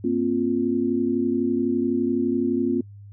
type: chord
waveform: sine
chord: Bb suspended second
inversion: none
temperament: equal with one note detuned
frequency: 233.1 / 265 / 349.2 Hz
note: Bb3 / C4 / F4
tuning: 0 / +22 / 0 cents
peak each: -25 / -23 / -24 dBFS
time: 0.04-2.81 s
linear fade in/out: 5 ms
effects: noise-tail reverb RT60 0.1 s tail -23 dB re dry + added 101 Hz sine -40 dBFS peak until 3.12 s